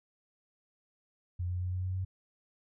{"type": "tone with pitch steps", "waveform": "sine", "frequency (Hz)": [88.8, 89.73, 90.67, 91.61, 92.57, 93.54], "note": ["F2", "F2", "F#2", "F#2", "F#2", "F#2"], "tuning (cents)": [29, 47, -35, -17, 1, 19], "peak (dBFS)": -31, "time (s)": [1.39, 2.05], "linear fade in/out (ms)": 10, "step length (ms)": 110, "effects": []}